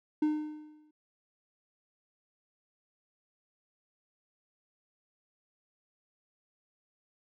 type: tone with exponential decay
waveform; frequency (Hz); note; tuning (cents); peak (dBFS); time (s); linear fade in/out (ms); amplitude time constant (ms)
triangle; 304.3; D#4; -38; -21; 0.22-0.91; 5; 150
effects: none